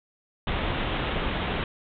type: low-pass noise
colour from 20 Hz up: pink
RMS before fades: -28 dBFS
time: 0.47-1.64 s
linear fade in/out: 2 ms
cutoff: 3700 Hz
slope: 96 dB/octave
effects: none